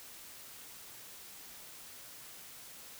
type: silence
effects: white hiss -51 dBFS RMS until 2.99 s